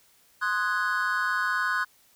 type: chord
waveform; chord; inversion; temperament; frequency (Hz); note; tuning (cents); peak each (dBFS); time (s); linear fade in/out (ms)
triangle; Ab dominant seventh; first; equal; 1046.5 / 1244.5 / 1480 / 1661.2; C6 / Eb6 / Gb6 / Ab6; 0 / 0 / 0 / 0; -29 / -30 / -25 / -30; 0.41-1.85; 20
effects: white hiss -61 dBFS RMS until 2.15 s